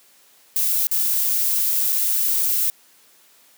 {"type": "noise with dropouts", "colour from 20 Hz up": "violet", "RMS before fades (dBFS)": -20, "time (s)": [0.56, 2.7], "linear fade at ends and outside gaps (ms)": 0, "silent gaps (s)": [[0.87, 0.914], [1.922, 1.927]], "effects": ["white hiss -54 dBFS RMS until 3.57 s", "high-pass 200 Hz 12 dB/octave"]}